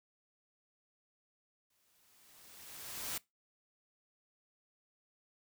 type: noise with exponential growth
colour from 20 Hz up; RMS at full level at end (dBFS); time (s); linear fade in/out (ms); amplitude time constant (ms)
white; -38; 1.7-3.18; 5; 320
effects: noise-tail reverb RT60 0.2 s tail -22 dB re dry